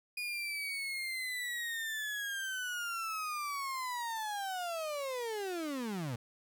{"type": "linear sweep", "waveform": "35% pulse", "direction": "down", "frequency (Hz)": [2457, 110.7], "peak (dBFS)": -34, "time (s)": [0.17, 6.16], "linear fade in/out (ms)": 5, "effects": []}